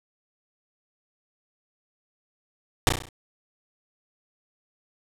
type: noise with echo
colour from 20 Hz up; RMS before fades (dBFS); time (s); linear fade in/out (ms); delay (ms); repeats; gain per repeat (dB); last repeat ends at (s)
pink; -17; 2.87-2.89; 0; 33; 6; -5; 3.088
effects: low-pass 10000 Hz 12 dB/octave